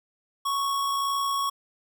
square tone with amplitude modulation, 1108.7 Hz, C#6, in tune, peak -24 dBFS, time 0.45-1.5 s, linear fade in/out 10 ms, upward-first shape sine, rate 61.8 Hz, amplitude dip 25%, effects none

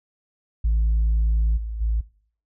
sine tone with level steps, 55 Hz, A1, in tune, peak -15 / -27 / -18 dBFS, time 0.64-2.01 s, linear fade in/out 10 ms, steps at 1.56 / 1.8 s, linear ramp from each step 20 ms, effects noise-tail reverb RT60 0.5 s tail -21 dB re dry + tanh soft clip ceiling -15 dBFS

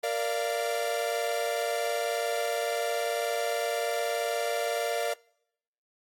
45% pulse chord, Bb major, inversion none, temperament equal with one note detuned, 466.2 / 587.3 / 689.2 Hz, Bb4 / D5 / F5, 0 / 0 / -23 cents, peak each -32 dBFS, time 0.03-5.14 s, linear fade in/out 10 ms, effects noise-tail reverb RT60 0.8 s tail -26 dB re dry + AAC 48 kbps

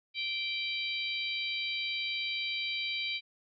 harmonic tone, 781 Hz, G5, 7 cents flat, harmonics 3 / 4 / 5 / 6, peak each -35 / -38 / -37 / -43 dBFS, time 0.14-3.21 s, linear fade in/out 50 ms, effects none

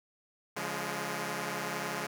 5% pulse chord, Db major, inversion none, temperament equal with one note detuned, 142.08 / 174.61 / 207.7 Hz, Db3 / F3 / Ab3, +43 / 0 / 0 cents, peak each -28 / -27 / -26 dBFS, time 0.56-2.07 s, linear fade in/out 10 ms, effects none

